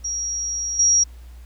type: tone with level steps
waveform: sine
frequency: 5670 Hz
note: F8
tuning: 25 cents sharp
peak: -23 / -13 dBFS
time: 0.04-1.04 s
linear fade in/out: 10 ms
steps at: 0.79 s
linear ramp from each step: 5 ms
effects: added 60 Hz sine -38 dBFS peak until 1.45 s + pink hiss -55 dBFS RMS until 1.45 s